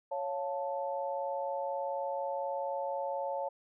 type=chord; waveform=sine; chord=Db augmented; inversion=none; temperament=equal; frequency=554.4 / 698.5 / 880 Hz; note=Db5 / F5 / A5; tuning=0 / 0 / 0 cents; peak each=-35 / -40 / -37 dBFS; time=0.11-3.49 s; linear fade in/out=10 ms; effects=none